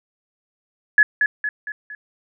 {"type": "tone with echo", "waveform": "sine", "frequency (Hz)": 1700, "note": "G#6", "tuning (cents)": 40, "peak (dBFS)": -8, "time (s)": [0.98, 1.03], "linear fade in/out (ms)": 2, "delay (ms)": 230, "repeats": 4, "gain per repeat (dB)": -6, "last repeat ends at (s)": 1.95, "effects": []}